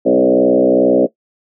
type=tone with frequency modulation; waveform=sine; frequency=410 Hz; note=G#4; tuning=22 cents flat; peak=-7 dBFS; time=0.05-1.07 s; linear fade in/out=20 ms; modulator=62.4 Hz; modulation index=3.1; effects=noise-tail reverb RT60 0.1 s tail -18 dB re dry + high-pass 200 Hz 12 dB/octave